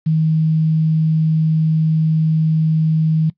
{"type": "tone with quantisation", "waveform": "sine", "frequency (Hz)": 158.4, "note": "D#3", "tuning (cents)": 31, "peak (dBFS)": -12, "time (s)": [0.06, 3.3], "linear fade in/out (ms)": 10, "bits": 7, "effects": ["noise-tail reverb RT60 0.1 s tail -20 dB re dry", "resampled to 11025 Hz"]}